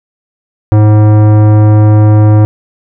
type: tone with tanh clipping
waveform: sine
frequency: 106.3 Hz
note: G#2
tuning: 41 cents sharp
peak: -4 dBFS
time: 0.72-2.45 s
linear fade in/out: 0 ms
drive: 17 dB
effects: none